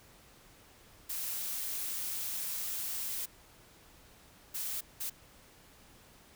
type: noise bursts at uneven times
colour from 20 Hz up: blue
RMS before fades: -37 dBFS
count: 3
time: 1.09-3.26 / 4.54-4.81 / 5-5.1 s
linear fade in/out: 10 ms
effects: pink hiss -59 dBFS RMS until 6.35 s